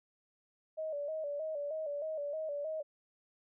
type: tone with vibrato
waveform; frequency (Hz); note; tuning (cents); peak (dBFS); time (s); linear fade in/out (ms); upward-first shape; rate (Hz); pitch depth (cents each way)
sine; 603; D5; +46; -35; 0.77-2.83; 20; square; 3.2; 77
effects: none